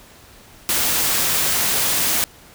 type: noise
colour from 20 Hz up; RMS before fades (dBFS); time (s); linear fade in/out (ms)
white; -19; 0.69-2.24; 0
effects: pink hiss -46 dBFS RMS until 2.54 s